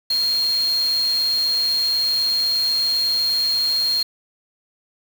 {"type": "tone in noise", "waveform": "sine", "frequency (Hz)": 4236, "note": "C8", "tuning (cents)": 21, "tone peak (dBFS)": -17, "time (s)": [0.1, 4.03], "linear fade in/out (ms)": 5, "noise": "white", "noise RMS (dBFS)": -34, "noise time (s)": [0.1, 4.03], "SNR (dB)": 14, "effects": []}